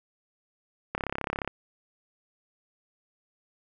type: click train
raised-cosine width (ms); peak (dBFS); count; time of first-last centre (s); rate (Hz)
0.5; -14; 19; 0.95-1.476; 34.2
effects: none